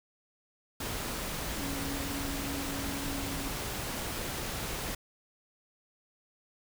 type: tone in noise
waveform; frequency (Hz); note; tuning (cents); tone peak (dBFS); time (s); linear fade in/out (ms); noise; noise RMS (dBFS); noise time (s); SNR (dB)
sine; 277.8; C#4; +4; -38; 1.59-3.48; 5; pink; -36; 0.8-4.95; -5
effects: none